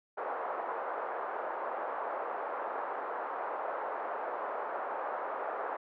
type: band-pass noise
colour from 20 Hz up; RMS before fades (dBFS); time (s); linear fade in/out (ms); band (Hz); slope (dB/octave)
pink; -37; 0.17-5.77; 10; 510 to 1300; 24
effects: none